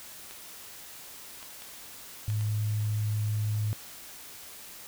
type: clicks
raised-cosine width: 0.2 ms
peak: -27 dBFS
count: 5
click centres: 0.31 / 1.428 / 1.621 / 2.301 / 2.41 s
type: tone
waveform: sine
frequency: 106.4 Hz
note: G#2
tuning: 42 cents sharp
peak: -26 dBFS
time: 2.28-3.73 s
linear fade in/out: 0 ms
effects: white hiss -46 dBFS RMS until 4.87 s